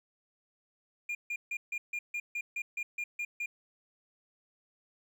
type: tone bursts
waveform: triangle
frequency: 2413 Hz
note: D7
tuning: 46 cents sharp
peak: -31 dBFS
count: 12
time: 1.09-3.46 s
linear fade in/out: 5 ms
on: 60 ms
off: 150 ms
effects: none